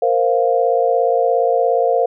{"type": "chord", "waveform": "sine", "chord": "Bb suspended second", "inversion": "none", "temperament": "equal", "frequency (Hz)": [466.2, 523.3, 698.5], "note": ["Bb4", "C5", "F5"], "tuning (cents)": [0, 0, 0], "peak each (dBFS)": -17, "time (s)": [0.02, 2.06], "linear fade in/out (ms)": 5, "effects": []}